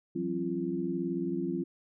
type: tone cluster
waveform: sine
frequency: 170.5 / 189.1 / 268.4 / 341.9 Hz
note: F3 / F#3 / C4 / F4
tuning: -41 / +38 / +44 / -37 cents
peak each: -38 / -36 / -35 / -33 dBFS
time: 0.15-1.64 s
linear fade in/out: 10 ms
effects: none